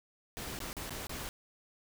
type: noise with dropouts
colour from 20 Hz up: pink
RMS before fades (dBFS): -41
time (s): 0.37-1.29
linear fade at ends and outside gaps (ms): 0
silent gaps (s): 0.589-0.603 / 0.73-0.767 / 0.895-0.906 / 1.069-1.094
effects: none